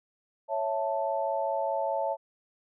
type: chord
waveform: sine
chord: A major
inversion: first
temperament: equal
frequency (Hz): 554.4 / 659.3 / 880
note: C#5 / E5 / A5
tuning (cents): 0 / 0 / 0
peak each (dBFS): -31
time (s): 0.48-2.17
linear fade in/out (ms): 50
effects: none